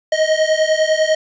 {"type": "beating tone pair", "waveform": "square", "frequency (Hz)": [622.3, 632.3], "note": ["D#5", "D#5"], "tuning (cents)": [0, 28], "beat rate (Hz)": 10, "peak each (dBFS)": -17, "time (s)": [0.12, 1.15], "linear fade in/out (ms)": 5, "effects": ["resampled to 16000 Hz", "7-bit"]}